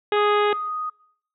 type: harmonic tone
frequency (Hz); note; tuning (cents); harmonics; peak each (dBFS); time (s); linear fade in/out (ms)
415.3; G#4; 0; 1 / 2 / 3 / 4 / 5 / 6 / 7 / 8 / 9; -19 / -25 / -29 / -31 / -33 / -35 / -36 / -37 / -38; 0.12-0.53; 2
type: tone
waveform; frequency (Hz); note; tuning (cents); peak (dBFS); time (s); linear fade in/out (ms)
sine; 1244.5; D#6; 0; -25; 0.16-0.9; 10
effects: noise-tail reverb RT60 0.7 s tail -24 dB re dry